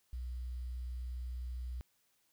sine tone with quantisation, 61.74 Hz, B1, in tune, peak -38 dBFS, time 0.13-1.81 s, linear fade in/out 0 ms, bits 11, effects white hiss -75 dBFS RMS until 2.32 s

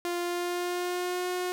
sawtooth tone with pitch glide, 349.2 to 361.3 Hz, F4 to F#4, 0 to -41 cents, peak -25 dBFS, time 0.05-1.52 s, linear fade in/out 0 ms, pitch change +59 cents, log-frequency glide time 0.2-1.28 s, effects 11-bit

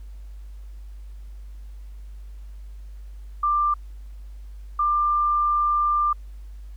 sine tone pair in turn, 1186 / 1190.7 Hz, D6 / D6, +17 / +23 cents, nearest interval unison, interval 6 cents, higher second, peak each -18 dBFS, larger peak neither, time 3.43-3.74 / 4.79-6.13 s, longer second, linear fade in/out 5 ms, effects added 50 Hz sine -36 dBFS peak until 6.76 s + pink hiss -62 dBFS RMS until 6.76 s

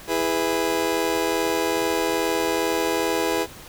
30% pulse chord, E major, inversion none, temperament just, 329.6 / 412 / 494.4 Hz, E4 / G#4 / B4, 0 / -14 / +2 cents, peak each -23 dBFS, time 0.07-3.47 s, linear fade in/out 50 ms, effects pink hiss -42 dBFS RMS until 3.68 s

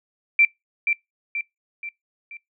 sine tone with echo, 2349 Hz, D7, in tune, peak -12 dBFS, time 0.39-0.45 s, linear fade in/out 2 ms, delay 480 ms, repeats 4, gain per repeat -6 dB, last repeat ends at 2.37 s, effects noise-tail reverb RT60 0.2 s tail -25 dB re dry

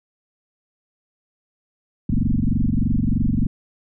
sine tone with frequency modulation, 119.2 Hz, A#2, 39 cents sharp, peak -16 dBFS, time 2.09-3.47 s, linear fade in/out 5 ms, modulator 23.2 Hz, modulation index 5.9, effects none

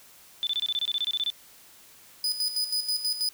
sine tone bursts, 3520 Hz, A7, in tune, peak -24 dBFS, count 14, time 0.43-1.301 s, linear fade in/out 0 ms, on 39 ms, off 25 ms
40% pulse tone with tremolo, 4978 Hz, D#8, in tune, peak -23 dBFS, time 2.24-3.29 s, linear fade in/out 2 ms, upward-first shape square, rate 6.2 Hz, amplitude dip 65%
effects white hiss -53 dBFS RMS until 3.33 s

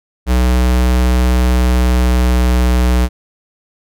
square tone with pitch glide, 62.1 to 61.6 Hz, B1 to B1, +10 to -4 cents, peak -10 dBFS, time 0.26-3.09 s, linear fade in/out 50 ms, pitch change -14 cents, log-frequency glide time 1.39-2.62 s, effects none

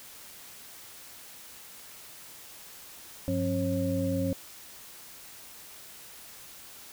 sine tone cluster, 98.2 / 179.1 / 271.1 / 541 Hz, G2 / F3 / C#4 / C#5, +4 / +44 / -38 / -42 cents, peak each -32 / -33 / -30 / -32 dBFS, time 3.28-4.33 s, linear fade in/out 0 ms, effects white hiss -48 dBFS RMS until 6.92 s

